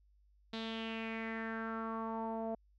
sawtooth tone with low-pass filter sweep, 224.5 Hz, A3, 35 cents sharp, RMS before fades -40 dBFS, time 0.53-2.55 s, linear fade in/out 5 ms, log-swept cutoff 3900 to 690 Hz, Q 4.5, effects added 50 Hz sine -65 dBFS peak until 2.78 s

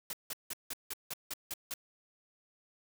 white noise bursts, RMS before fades -39 dBFS, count 9, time 0.1-1.739 s, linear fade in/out 2 ms, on 31 ms, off 170 ms, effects none

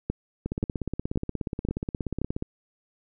two click trains, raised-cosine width 3 ms, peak -16 / -13 dBFS, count 34 / 5, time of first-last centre 0.46-2.424 / 0.1-2.216 s, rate 16.8 / 1.89 Hz, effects none

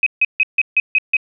sine tone bursts, 2529 Hz, D#7, 28 cents sharp, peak -10 dBFS, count 7, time 0.03-1.168 s, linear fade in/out 2 ms, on 34 ms, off 150 ms, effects none

